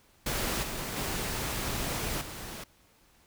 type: noise with level steps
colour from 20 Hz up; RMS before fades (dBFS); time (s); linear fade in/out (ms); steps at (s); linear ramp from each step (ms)
pink; -31 / -36 / -33 / -41; 0.26-2.64; 5; 0.63 / 0.96 / 2.21; 5
effects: pink hiss -63 dBFS RMS until 3.26 s